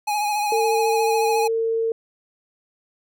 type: tone with vibrato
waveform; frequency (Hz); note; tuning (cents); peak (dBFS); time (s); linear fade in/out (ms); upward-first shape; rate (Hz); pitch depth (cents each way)
square; 834; G#5; +7; -21; 0.07-1.48; 10; sine; 14; 35
type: tone with pitch glide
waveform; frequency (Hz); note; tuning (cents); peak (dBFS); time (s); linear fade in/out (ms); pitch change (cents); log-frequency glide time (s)
sine; 450.1 to 453; A4 to A#4; +39 to -50; -19; 0.52-1.92; 2; +11; 1.16-1.49
effects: none